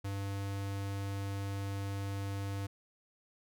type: tone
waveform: square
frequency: 99 Hz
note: G2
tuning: 18 cents sharp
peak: -36 dBFS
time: 0.04-2.67 s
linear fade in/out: 10 ms
effects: none